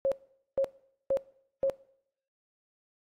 sine tone bursts, 543 Hz, C#5, 36 cents flat, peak -23 dBFS, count 4, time 0.05-1.698 s, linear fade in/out 0 ms, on 67 ms, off 460 ms, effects noise-tail reverb RT60 0.7 s tail -22 dB re dry + AAC 48 kbps

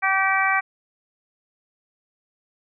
harmonic tone, 385.8 Hz, G4, 28 cents flat, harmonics 2 / 3 / 4 / 5 / 6, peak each -24 / -24 / -24 / -24 / -24 dBFS, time 0.02-0.61 s, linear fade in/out 20 ms, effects none

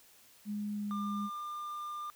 sine tone with pitch glide, 207.7 to 205.1 Hz, G#3 to G#3, 0 to -21 cents, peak -34 dBFS, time 0.45-1.3 s, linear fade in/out 50 ms, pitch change -21 cents, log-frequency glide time 0.72-0.95 s
triangle tone, 1199 Hz, D6, 36 cents sharp, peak -36 dBFS, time 0.91-2.1 s, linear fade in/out 0 ms
effects white hiss -61 dBFS RMS until 2.15 s

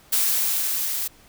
blue noise with level ramp, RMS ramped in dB -20 to -27 dBFS, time 0.12-1.08 s, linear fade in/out 10 ms, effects pink hiss -53 dBFS RMS until 1.28 s

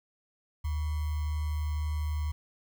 sine tone with sample-and-hold, 76 Hz, D#2, 40 cents flat, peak -28 dBFS, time 0.64-2.32 s, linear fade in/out 10 ms, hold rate 1050 Hz, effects none

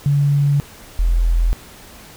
sine tone pair in turn, 142.8 / 42.32 Hz, D3 / E1, -48 / +46 cents, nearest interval octave + major sixth, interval 2106 cents, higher first, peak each -12 dBFS, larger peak neither, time 0.06-0.6 / 0.99-1.53 s, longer neither, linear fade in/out 0 ms, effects pink hiss -41 dBFS RMS until 2.16 s

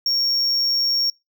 triangle tone, 5530 Hz, F8, 18 cents flat, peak -16 dBFS, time 0.06-1.1 s, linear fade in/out 2 ms, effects noise-tail reverb RT60 0.2 s tail -24 dB re dry

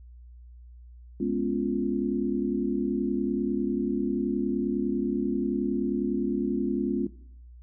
sine chord, C# dominant seventh, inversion second, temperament equal, 207.7 / 246.9 / 277.2 / 349.2 Hz, G#3 / B3 / C#4 / E#4, 0 / 0 / 0 / 0 cents, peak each -30 dBFS, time 1.2-7.07 s, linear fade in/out 5 ms, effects noise-tail reverb RT60 0.6 s tail -17 dB re dry + added 60 Hz sine -45 dBFS peak until 7.62 s

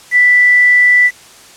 sine tone with quantisation, 1975.5 Hz, B6, in tune, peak -5 dBFS, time 0.11-1.11 s, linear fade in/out 50 ms, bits 5, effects white hiss -39 dBFS RMS until 1.56 s + low-pass 9000 Hz 12 dB/octave

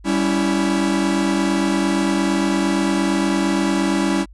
45% pulse chord, C# diminished, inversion second, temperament equal with one note detuned, 196 / 280.9 / 329.6 Hz, G3 / C#4 / E4, 0 / +23 / 0 cents, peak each -21 dBFS, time 0.04-4.26 s, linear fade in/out 50 ms, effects added 50 Hz sine -40 dBFS peak until 4.33 s + resampled to 24000 Hz

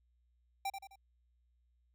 square tone with echo, 784 Hz, G5, in tune, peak -35 dBFS, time 0.65-0.7 s, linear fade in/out 5 ms, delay 86 ms, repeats 3, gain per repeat -7 dB, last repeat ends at 0.958 s, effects added 60 Hz sine -70 dBFS peak until 1.94 s

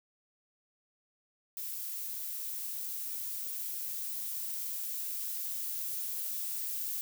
violet noise with level ramp, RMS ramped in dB -39 to -36 dBFS, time 1.57-7.01 s, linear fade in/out 0 ms, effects none

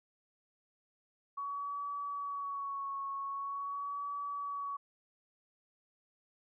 sine tone with vibrato, 1123 Hz, C#6, 22 cents sharp, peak -36 dBFS, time 1.37-4.77 s, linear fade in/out 10 ms, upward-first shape sine, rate 0.44 Hz, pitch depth 31 cents each way, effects none

